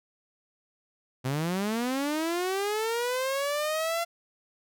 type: linear sweep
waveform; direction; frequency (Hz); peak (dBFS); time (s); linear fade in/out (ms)
sawtooth; up; 124.1 to 687; -23; 1.24-4.05; 20
effects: none